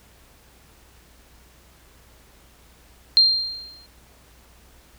sine tone with exponential decay, 4186 Hz, C8, in tune, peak -9 dBFS, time 3.17-3.86 s, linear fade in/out 0 ms, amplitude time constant 150 ms, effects added 60 Hz sine -54 dBFS peak until 4.98 s + pink hiss -54 dBFS RMS until 4.98 s

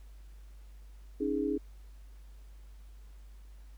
sine chord, C# suspended second, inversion none, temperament just, 277.2 / 311.8 / 415.8 Hz, C#4 / D#4 / G#4, 0 / +4 / +2 cents, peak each -33 dBFS, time 1.2-1.58 s, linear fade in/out 10 ms, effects added 50 Hz sine -48 dBFS peak until 3.77 s + pink hiss -67 dBFS RMS until 3.77 s

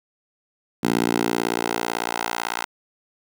10% pulse tone with high-pass filter sweep, 58 Hz, A#1, 8 cents flat, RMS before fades -24 dBFS, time 0.83-2.65 s, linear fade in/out 10 ms, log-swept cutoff 230 to 1000 Hz, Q 1.2, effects none

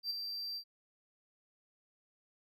triangle tone with ADSR envelope, 4699 Hz, D8, in tune, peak -31 dBFS, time 0.03-0.64 s, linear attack 72 ms, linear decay 15 ms, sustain -6 dB, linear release 75 ms, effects none

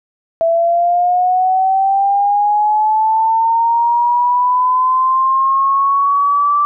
sine linear sweep, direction up, 659.3 to 1170 Hz, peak -10 dBFS, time 0.41-6.65 s, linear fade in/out 0 ms, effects none

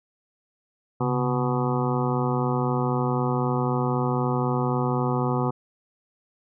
harmonic tone with a mistuned harmonic, 123.9 Hz, B2, 6 cents sharp, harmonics 1 / 2 / 3 / 4 / 6 / 7 / 8 / 9 / 10, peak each -25 / -28 / -30 / -31 / -33 / -33 / -34 / -35 / -35 dBFS, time 1-5.51 s, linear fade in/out 10 ms, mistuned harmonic 1, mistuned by +140 cents, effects none

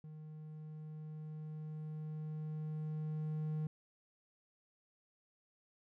triangle tone with level ramp, 154.5 Hz, D#3, 12 cents flat, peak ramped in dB -46 to -33 dBFS, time 0.04-3.67 s, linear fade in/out 2 ms, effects none

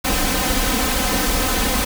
pink noise with comb filter, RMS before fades -19 dBFS, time 0.04-1.85 s, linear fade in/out 10 ms, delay 3.9 ms, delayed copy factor +0.9, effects none

